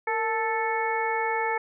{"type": "harmonic tone with a mistuned harmonic", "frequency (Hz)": 440, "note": "A4", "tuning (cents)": 0, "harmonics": [1, 2, 3, 4, 5], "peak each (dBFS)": [-30, -27, -35, -32, -32], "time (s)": [0.07, 1.58], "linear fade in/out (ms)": 5, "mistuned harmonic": 1, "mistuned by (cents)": 75, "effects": []}